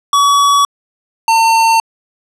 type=tone pair in turn; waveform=square; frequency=1134 / 904.2 Hz; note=C#6 / A5; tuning=+39 / +47 cents; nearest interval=major third; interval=392 cents; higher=first; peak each=-8 dBFS; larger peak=neither; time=0.13-0.65 / 1.28-1.8 s; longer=neither; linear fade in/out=2 ms; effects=low-pass 10000 Hz 12 dB/octave